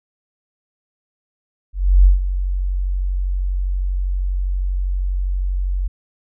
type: tone with ADSR envelope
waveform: sine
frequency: 46.25 Hz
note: F#1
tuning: in tune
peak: -5 dBFS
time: 1.73-5.88 s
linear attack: 320 ms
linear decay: 140 ms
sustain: -12 dB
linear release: 10 ms
effects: none